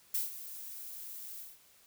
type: noise with ADSR envelope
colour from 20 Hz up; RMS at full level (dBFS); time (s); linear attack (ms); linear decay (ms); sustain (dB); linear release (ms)
violet; -31; 0.14-1.59; 8; 150; -14; 200
effects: white hiss -63 dBFS RMS until 1.86 s